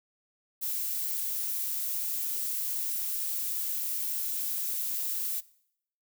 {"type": "noise", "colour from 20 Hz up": "violet", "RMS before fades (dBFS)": -32, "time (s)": [0.61, 5.41], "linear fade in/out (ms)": 20, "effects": ["noise-tail reverb RT60 0.7 s tail -21 dB re dry"]}